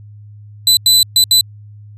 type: tone bursts at uneven times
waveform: sawtooth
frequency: 4007 Hz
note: B7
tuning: 24 cents sharp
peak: -4 dBFS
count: 4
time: 0.67-0.77 / 0.86-1.03 / 1.16-1.24 / 1.31-1.41 s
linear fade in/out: 2 ms
effects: added 104 Hz sine -34 dBFS peak until 1.97 s + resampled to 32000 Hz